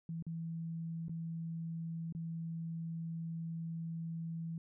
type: tone with dropouts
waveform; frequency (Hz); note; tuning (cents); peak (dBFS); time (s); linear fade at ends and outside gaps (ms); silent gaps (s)
sine; 164.81; E3; 0; -38; 0.09-4.58; 2; 0.225-0.266 / 1.083-1.094 / 2.125-2.149
effects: none